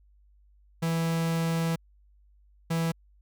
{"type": "tone pair in turn", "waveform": "45% pulse", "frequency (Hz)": [164.81, 164.81], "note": ["E3", "E3"], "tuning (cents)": [0, 0], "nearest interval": "unison", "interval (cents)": 0, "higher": "neither", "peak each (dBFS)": -25, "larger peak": "neither", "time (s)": [[0.82, 1.76], [2.7, 2.92]], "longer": "first", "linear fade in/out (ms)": 10, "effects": ["added 50 Hz sine -57 dBFS peak until 3.21 s"]}